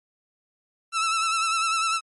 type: tone with vibrato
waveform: sawtooth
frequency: 1322 Hz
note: E6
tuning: 5 cents sharp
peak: -18 dBFS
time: 0.92-2.01 s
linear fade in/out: 50 ms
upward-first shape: sine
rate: 10 Hz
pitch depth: 43 cents each way
effects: MP3 48 kbps